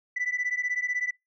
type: beating tone pair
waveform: sine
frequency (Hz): 1975.5 / 1991.5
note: B6 / B6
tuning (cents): 0 / +14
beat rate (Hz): 16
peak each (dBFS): -28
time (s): 0.16-1.11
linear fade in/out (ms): 10
effects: noise-tail reverb RT60 0.2 s tail -25 dB re dry + tanh soft clip ceiling -22 dBFS